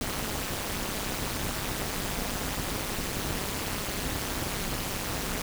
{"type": "noise with amplitude modulation", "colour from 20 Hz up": "pink", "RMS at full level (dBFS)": -28, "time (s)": [0.01, 5.42], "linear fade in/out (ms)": 2, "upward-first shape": "sine", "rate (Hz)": 208, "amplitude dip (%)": 95, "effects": []}